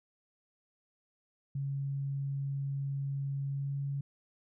sine tone with pitch glide, 138.59 to 139.72 Hz, C#3 to C#3, 0 to +14 cents, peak -32 dBFS, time 1.55-4.01 s, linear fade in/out 5 ms, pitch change +14 cents, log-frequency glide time 3.48-3.77 s, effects none

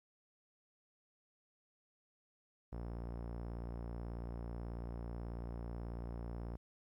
sawtooth tone with low-pass filter, 58.3 Hz, A#1, 1 cent sharp, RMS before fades -44 dBFS, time 2.72-6.57 s, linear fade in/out 10 ms, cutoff 940 Hz, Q 0.8, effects 13-bit

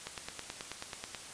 click train, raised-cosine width 0.2 ms, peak -21 dBFS, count 11, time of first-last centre 0.07-1.148 s, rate 9.28 Hz, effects white hiss -47 dBFS RMS until 1.33 s + resampled to 22050 Hz

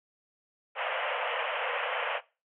pink band-pass noise, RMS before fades -32 dBFS, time 0.75-2.21 s, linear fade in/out 50 ms, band 480 to 3100 Hz, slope 96 dB/octave, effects noise-tail reverb RT60 0.3 s tail -20 dB re dry

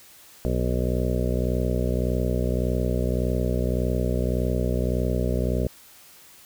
harmonic tone, 61.74 Hz, B1, in tune, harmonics 1 / 2 / 3 / 4 / 6 / 7 / 8 / 9 / 10, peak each -25 / -28 / -30 / -31 / -33 / -33 / -34 / -35 / -35 dBFS, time 0.45-5.67 s, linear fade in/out 0 ms, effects white hiss -50 dBFS RMS until 6.45 s

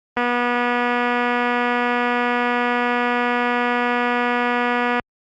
click train, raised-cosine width 0.5 ms, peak -6 dBFS, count 1174, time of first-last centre 0.17-4.997 s, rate 243 Hz, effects high-pass 60 Hz 12 dB/octave + Opus 32 kbps

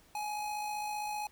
square tone with amplitude modulation, 840 Hz, G#5, 19 cents sharp, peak -34 dBFS, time 0.15-1.27 s, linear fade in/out 2 ms, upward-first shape sine, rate 55.4 Hz, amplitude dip 35%, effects pink hiss -63 dBFS RMS until 1.31 s

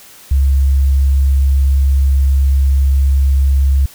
sine tone, 68.2 Hz, C#2, 28 cents flat, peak -8 dBFS, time 0.31-3.86 s, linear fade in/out 5 ms, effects white hiss -40 dBFS RMS until 3.94 s

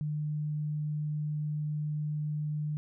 sine tone, 150.6 Hz, D3, 44 cents sharp, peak -30 dBFS, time 0.01-2.77 s, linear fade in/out 0 ms, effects none

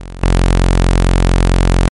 sawtooth tone with level steps, 44.47 Hz, F1, 32 cents sharp, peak -22 / -4 dBFS, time 0-1.88 s, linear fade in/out 0 ms, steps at 0.23 s, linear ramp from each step 5 ms, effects MP3 48 kbps

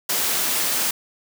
white high-pass noise, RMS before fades -22 dBFS, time 0.09-0.91 s, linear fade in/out 5 ms, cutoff 170 Hz, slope 12 dB/octave, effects none

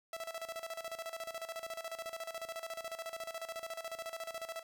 sawtooth tone with tremolo, 659.3 Hz, E5, in tune, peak -35 dBFS, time 0.13-4.63 s, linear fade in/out 2 ms, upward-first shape square, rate 14 Hz, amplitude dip 75%, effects none

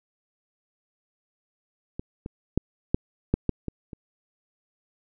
clicks, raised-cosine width 3 ms, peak -19 / -21 / -8 / -7 / -7 / -9 / -17 / -25 dBFS, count 8, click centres 1.995 / 2.261 / 2.576 / 2.945 / 3.34 / 3.493 / 3.683 / 3.932 s, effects none

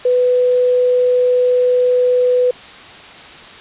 sine tone with quantisation, 497.7 Hz, B4, 13 cents sharp, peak -10 dBFS, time 0.05-2.51 s, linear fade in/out 5 ms, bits 6, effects white hiss -36 dBFS RMS until 3.6 s + resampled to 8000 Hz

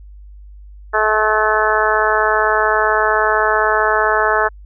harmonic tone, 215.6 Hz, A3, 35 cents flat, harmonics 2 / 3 / 4 / 5 / 6 / 7 / 8, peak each -20 / -20 / -20 / -20 / -20 / -20 / -20 dBFS, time 0.93-4.49 s, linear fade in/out 20 ms, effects added 50 Hz sine -35 dBFS peak until 4.65 s

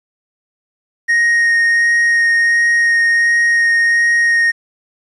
triangle tone with vibrato, 1864.7 Hz, A#6, in tune, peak -8 dBFS, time 1.08-4.52 s, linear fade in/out 20 ms, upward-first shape sine, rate 1.4 Hz, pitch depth 8 cents each way, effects resampled to 24000 Hz + 8-bit

